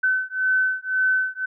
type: beating tone pair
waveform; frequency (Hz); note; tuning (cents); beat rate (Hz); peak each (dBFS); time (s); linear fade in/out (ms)
sine; 1519 / 1520.9; F#6 / F#6; +45 / +47; 1.9; -22; 0.03-1.46; 10
effects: none